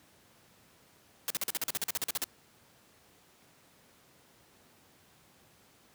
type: noise bursts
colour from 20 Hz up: white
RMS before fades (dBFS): -32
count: 15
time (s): 1.28-2.241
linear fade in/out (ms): 0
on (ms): 23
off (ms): 44
effects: pink hiss -62 dBFS RMS until 5.94 s + high-pass 100 Hz 12 dB/octave